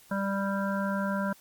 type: harmonic tone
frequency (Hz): 197.1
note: G3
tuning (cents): +10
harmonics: 1 / 3 / 5 / 7 / 8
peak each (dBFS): -29 / -34 / -36 / -37 / -38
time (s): 0.11-1.33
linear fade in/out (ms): 5
effects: white hiss -57 dBFS RMS until 1.4 s + Opus 48 kbps